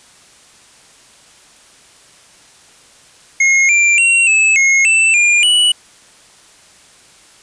square tone with pitch steps, 2154 / 2366 / 2740 / 2608 / 2161 / 2659 / 2408 / 2947 Hz, C7 / D7 / F7 / E7 / C#7 / E7 / D7 / F#7, +50 / +12 / -34 / -19 / -45 / +14 / +43 / -8 cents, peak -9 dBFS, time 3.4-5.72 s, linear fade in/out 5 ms, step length 290 ms, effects white hiss -45 dBFS RMS until 7.42 s + resampled to 22050 Hz

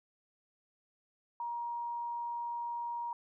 sine tone, 946 Hz, A#5, 25 cents sharp, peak -35 dBFS, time 1.4-3.13 s, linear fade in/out 2 ms, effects none

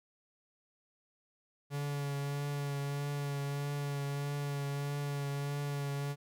45% pulse tone with vibrato, 142.4 Hz, C#3, 47 cents sharp, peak -34 dBFS, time 1.7-6.16 s, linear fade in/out 50 ms, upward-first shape triangle, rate 1.6 Hz, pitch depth 22 cents each way, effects none

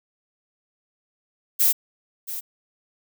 violet noise with echo, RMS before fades -18 dBFS, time 1.59-1.73 s, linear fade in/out 20 ms, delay 680 ms, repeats 1, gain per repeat -13 dB, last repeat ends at 2.41 s, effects none

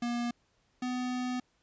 square tone pair in turn, 238.9 / 250.4 Hz, A#3 / B3, +43 / +24 cents, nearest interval minor second, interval 81 cents, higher second, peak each -31 / -32 dBFS, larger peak first, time 0.02-0.31 / 0.82-1.4 s, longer second, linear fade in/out 5 ms, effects pink hiss -72 dBFS RMS until 1.62 s + resampled to 16000 Hz

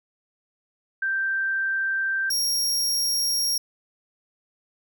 sine / sawtooth tone pair in turn, 1568 / 5588 Hz, G6 / F8, 0 / 0 cents, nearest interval octave + minor seventh, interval 2200 cents, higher second, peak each -22 / -19 dBFS, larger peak second, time 1.02-2.3 / 2.3-3.58 s, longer neither, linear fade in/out 5 ms, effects none

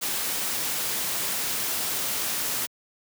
white noise, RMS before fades -28 dBFS, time 0.01-2.67 s, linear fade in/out 20 ms, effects high-pass 100 Hz 12 dB/octave

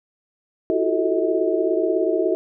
sine tone cluster, 330.6 / 361.3 / 377.9 / 439.5 / 637 Hz, E4 / F#4 / F#4 / A4 / D#5, +5 / -41 / +37 / -2 / +41 cents, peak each -24 dBFS, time 0.7-2.35 s, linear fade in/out 0 ms, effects none

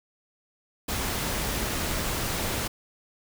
pink noise, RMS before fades -29 dBFS, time 0.88-2.68 s, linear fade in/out 10 ms, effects none

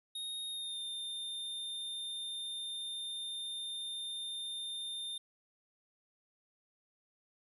square tone with pitch glide, 3729 to 3617 Hz, A#7 to A7, 0 to +47 cents, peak -39 dBFS, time 0.15-5.18 s, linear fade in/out 5 ms, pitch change -53 cents, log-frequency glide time 0.49-0.8 s, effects none

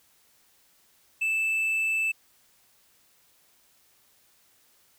triangle tone, 2637 Hz, E7, in tune, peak -22 dBFS, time 1.21-2.12 s, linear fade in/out 10 ms, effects white hiss -63 dBFS RMS until 4.98 s

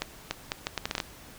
accelerating click train, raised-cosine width 0.2 ms, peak -11 dBFS, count 10, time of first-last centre 0.02-1.002 s, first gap 290 ms, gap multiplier 0.72, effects pink hiss -49 dBFS RMS until 1.38 s

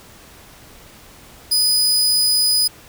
sawtooth tone, 4978 Hz, D#8, in tune, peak -11 dBFS, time 1.51-2.68 s, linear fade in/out 10 ms, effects pink hiss -44 dBFS RMS until 2.88 s

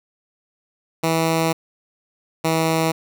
10% pulse tone pair in turn, 162.9 / 161.68 Hz, E3 / E3, -20 / -33 cents, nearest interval unison, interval 13 cents, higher first, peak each -9 dBFS, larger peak neither, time 1.03-1.53 / 2.44-2.92 s, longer first, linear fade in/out 10 ms, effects none

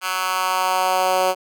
10% pulse tone with high-pass filter sweep, 185.7 Hz, F#3, 7 cents sharp, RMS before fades -20 dBFS, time 0.01-1.35 s, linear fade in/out 50 ms, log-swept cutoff 1500 to 520 Hz, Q 1.8, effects none

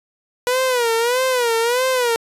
sawtooth tone with vibrato, 486.3 Hz, B4, 27 cents flat, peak -12 dBFS, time 0.47-2.16 s, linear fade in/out 0 ms, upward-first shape sine, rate 1.6 Hz, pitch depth 120 cents each way, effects resampled to 32000 Hz

